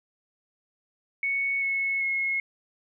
sine tone with pitch steps, 2217 / 2193 / 2169 Hz, C#7 / C#7 / C#7, 0 / -19 / -38 cents, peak -24 dBFS, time 1.23-2.4 s, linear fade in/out 2 ms, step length 390 ms, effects none

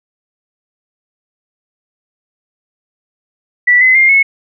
sine tone with pitch steps, 1962 / 2036 / 2113 / 2192 Hz, B6 / C7 / C7 / C#7, -12 / -48 / +16 / -20 cents, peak -5 dBFS, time 3.67-4.23 s, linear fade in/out 10 ms, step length 140 ms, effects none

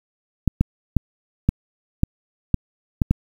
clicks, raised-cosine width 5 ms, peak -3 dBFS, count 8, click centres 0.477 / 0.61 / 0.967 / 1.49 / 2.034 / 2.543 / 3.018 / 3.11 s, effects 7-bit

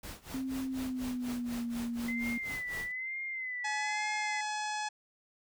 pink noise with tremolo, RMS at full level -43 dBFS, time 0.03-2.92 s, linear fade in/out 5 ms, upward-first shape sine, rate 4.1 Hz, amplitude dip 90%
sine tone with pitch glide, 263.4 to 236 Hz, C4 to A#3, +12 to +22 cents, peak -33 dBFS, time 0.34-2.38 s, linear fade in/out 5 ms, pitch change -190 cents, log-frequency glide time 0.68-1.64 s
sine tone with vibrato, 2038 Hz, C7, 46 cents flat, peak -35 dBFS, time 2.08-4.41 s, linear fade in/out 5 ms, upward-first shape sine, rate 1.1 Hz, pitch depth 69 cents each way
harmonic tone, 848 Hz, G#5, 36 cents sharp, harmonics 1 / 2 / 3 / 4 / 5 / 6 / 7 / 8 / 9 / 10, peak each -35 / -40 / -44 / -47 / -49 / -47 / -47 / -53 / -51 / -55 dBFS, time 3.64-4.89 s, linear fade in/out 10 ms
effects none

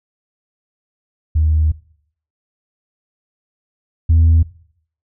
sine tone pair in turn, 77.78 / 81.55 Hz, D#2 / E2, 0 / -18 cents, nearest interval minor second, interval 82 cents, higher second, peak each -10 / -6 dBFS, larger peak second, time 1.35-1.72 / 4.09-4.43 s, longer first, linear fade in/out 10 ms, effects noise-tail reverb RT60 0.6 s tail -20 dB re dry + tanh soft clip ceiling -6 dBFS

